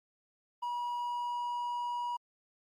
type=tone; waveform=triangle; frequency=965 Hz; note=B5; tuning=40 cents flat; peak=-31 dBFS; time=0.62-2.17 s; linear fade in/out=10 ms; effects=Opus 32 kbps